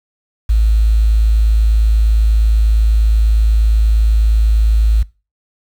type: tone with quantisation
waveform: sine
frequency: 54.2 Hz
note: A1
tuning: 25 cents flat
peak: -8 dBFS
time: 0.49-5.03 s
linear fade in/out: 10 ms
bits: 6
effects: noise-tail reverb RT60 0.3 s tail -21 dB re dry